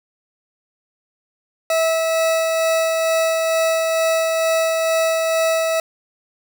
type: tone with tremolo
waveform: 40% pulse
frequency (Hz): 650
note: E5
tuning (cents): -24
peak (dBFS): -14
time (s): 1.7-5.8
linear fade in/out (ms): 2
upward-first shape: sine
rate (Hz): 2.2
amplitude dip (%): 25
effects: 8-bit